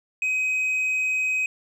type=tone with tanh clipping; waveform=sine; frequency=2524 Hz; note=D#7; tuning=24 cents sharp; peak=-22 dBFS; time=0.22-1.46 s; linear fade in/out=2 ms; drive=3 dB; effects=none